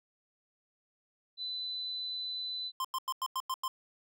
sine tone, 4006 Hz, B7, 24 cents sharp, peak -35 dBFS, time 1.37-2.72 s, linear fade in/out 50 ms
square tone bursts, 1046.5 Hz, C6, in tune, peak -32 dBFS, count 7, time 2.8-3.68 s, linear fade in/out 2 ms, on 46 ms, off 93 ms
effects none

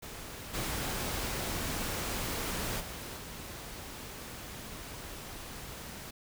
pink noise with level steps, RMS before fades -44 / -35 / -42 / -44 dBFS, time 0.02-6.11 s, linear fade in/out 10 ms, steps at 0.53 / 2.79 / 3.16 s, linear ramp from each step 20 ms, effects none

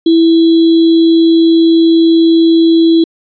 sine tone with sample-and-hold, 329.6 Hz, E4, in tune, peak -4 dBFS, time 0.06-3.04 s, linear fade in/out 5 ms, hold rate 3675 Hz, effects resampled to 11025 Hz

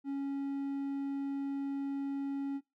triangle tone, 277.2 Hz, C#4, in tune, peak -31 dBFS, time 0.04-2.61 s, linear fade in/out 50 ms, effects noise-tail reverb RT60 0.2 s tail -18 dB re dry

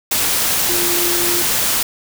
sine tone in noise, 348.3 Hz, F4, 5 cents flat, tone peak -22 dBFS, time 0.69-1.42 s, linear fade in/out 5 ms, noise white, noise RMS -17 dBFS, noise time 0.11-1.83 s, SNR -8 dB, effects none

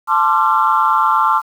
sine chord, D minor seventh, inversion second, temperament equal with one note detuned, 880 / 1046.5 / 1174.7 / 1364.2 Hz, A5 / C6 / D6 / F6, 0 / 0 / 0 / -41 cents, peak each -16 dBFS, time 0.07-1.42 s, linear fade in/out 50 ms, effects tanh soft clip ceiling -1 dBFS + 7-bit

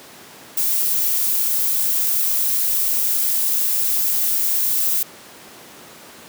violet noise, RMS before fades -19 dBFS, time 0.57-5.03 s, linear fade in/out 5 ms, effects pink hiss -41 dBFS RMS until 6.28 s + high-pass 200 Hz 12 dB/octave

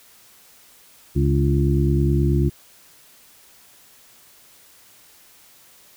harmonic tone with a mistuned harmonic, 69.3 Hz, C#2, in tune, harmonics 1 / 2 / 3 / 4 / 5, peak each -20 / -19 / -26 / -27 / -24 dBFS, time 1.15-2.5 s, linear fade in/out 20 ms, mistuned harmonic 4, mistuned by +57 cents, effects white hiss -51 dBFS RMS until 5.96 s

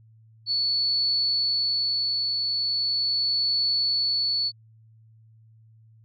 sine tone with tremolo, 4435 Hz, C#8, in tune, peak -20 dBFS, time 0.46-4.52 s, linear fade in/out 50 ms, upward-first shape triangle, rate 0.39 Hz, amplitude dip 30%, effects added 111 Hz sine -51 dBFS peak until 6.04 s + MP3 48 kbps

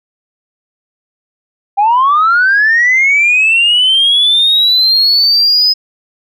sine linear sweep, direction up, 784 to 5070 Hz, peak -5 dBFS, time 1.77-5.74 s, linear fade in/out 20 ms, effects tanh soft clip ceiling -3 dBFS

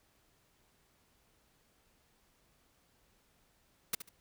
white noise with echo, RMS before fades -32 dBFS, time 3.93-3.95 s, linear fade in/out 5 ms, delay 71 ms, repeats 2, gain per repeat -12 dB, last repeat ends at 4.092 s, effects pink hiss -71 dBFS RMS until 4.2 s

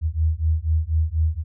sine beating tone pair, 77.6 / 81.7 Hz, D#2 / E2, -4 / -15 cents, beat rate 4.1 Hz, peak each -21 dBFS, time 0.01-1.44 s, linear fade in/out 50 ms, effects none

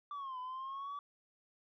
sine linear two-way sweep, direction down then up, 1175 to 1001 to 1152 Hz, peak -38 dBFS, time 0.11-0.99 s, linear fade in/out 2 ms, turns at 0.39 s, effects tanh soft clip ceiling -39 dBFS

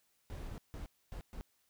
brown noise bursts at uneven times, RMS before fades -44 dBFS, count 4, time 0.3-0.58 / 0.74-0.86 / 1.12-1.21 / 1.33-1.41 s, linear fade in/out 0 ms, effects white hiss -75 dBFS RMS until 1.69 s

